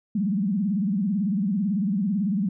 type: tone with vibrato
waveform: sine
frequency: 198.2 Hz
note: G3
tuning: 19 cents sharp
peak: -21 dBFS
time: 0.15-2.49 s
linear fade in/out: 5 ms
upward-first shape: sine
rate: 18 Hz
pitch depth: 190 cents each way
effects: none